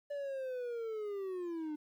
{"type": "linear sweep", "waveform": "triangle", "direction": "down", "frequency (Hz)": [581, 296.8], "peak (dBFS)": -35, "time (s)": [0.1, 1.76], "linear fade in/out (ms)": 10, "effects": ["12-bit"]}